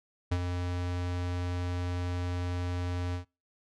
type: tone with ADSR envelope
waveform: square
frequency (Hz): 88.9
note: F2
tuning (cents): +31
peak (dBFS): -25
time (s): 0.31-3.25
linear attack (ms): 11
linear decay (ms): 56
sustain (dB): -6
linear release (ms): 110
effects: noise-tail reverb RT60 0.3 s tail -26 dB re dry + low-pass 6000 Hz 12 dB/octave